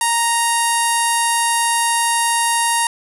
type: tone with low-pass filter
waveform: sawtooth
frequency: 932.3 Hz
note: A#5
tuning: in tune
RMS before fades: -17 dBFS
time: 0.01-2.87 s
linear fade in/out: 2 ms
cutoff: 10000 Hz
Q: 6.2
effects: none